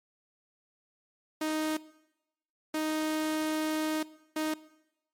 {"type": "tone bursts at uneven times", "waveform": "sawtooth", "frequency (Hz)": 311.1, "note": "D#4", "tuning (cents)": 0, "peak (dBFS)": -25, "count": 3, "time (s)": [[1.41, 1.77], [2.74, 4.03], [4.36, 4.54]], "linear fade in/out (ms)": 5, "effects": ["noise-tail reverb RT60 0.9 s tail -19 dB re dry", "MP3 64 kbps"]}